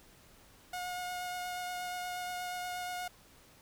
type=tone with vibrato; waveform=sawtooth; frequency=721 Hz; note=F#5; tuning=45 cents flat; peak=-33 dBFS; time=0.73-3.08 s; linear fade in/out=5 ms; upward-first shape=triangle; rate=8.4 Hz; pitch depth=13 cents each way; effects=pink hiss -60 dBFS RMS until 3.61 s